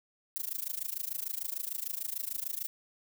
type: noise with amplitude modulation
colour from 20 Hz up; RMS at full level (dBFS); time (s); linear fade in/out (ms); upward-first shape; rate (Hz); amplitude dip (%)
violet; -33; 0.36-2.67; 0; sine; 26.7; 95
effects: none